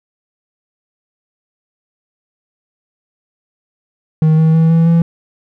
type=tone with pitch steps; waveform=triangle; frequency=157.2 / 159.67 / 162.18 / 164.73 / 167.32 Hz; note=D#3 / D#3 / E3 / E3 / E3; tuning=+18 / +45 / -28 / -1 / +26 cents; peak=-5 dBFS; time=4.22-5.02 s; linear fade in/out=2 ms; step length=160 ms; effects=none